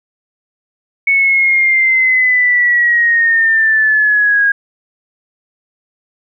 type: linear sweep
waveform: sine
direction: down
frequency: 2217 to 1629 Hz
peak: -8 dBFS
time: 1.07-4.52 s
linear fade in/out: 5 ms
effects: none